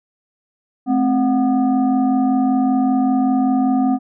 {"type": "tone with frequency modulation", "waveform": "sine", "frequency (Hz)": 261.6, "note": "C4", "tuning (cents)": 0, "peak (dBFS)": -13, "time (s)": [0.86, 3.99], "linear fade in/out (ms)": 50, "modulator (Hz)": 478, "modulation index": 0.8, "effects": []}